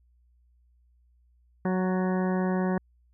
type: harmonic tone with a mistuned harmonic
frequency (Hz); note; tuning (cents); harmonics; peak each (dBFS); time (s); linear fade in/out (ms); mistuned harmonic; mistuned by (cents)
185; F#3; 0; 1 / 2 / 3 / 4 / 5 / 6 / 8 / 9 / 10; -25 / -31 / -35 / -37 / -39 / -41 / -43 / -44 / -45; 1.65-2.78; 2; 9; +26
effects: added 60 Hz sine -60 dBFS peak until 3.13 s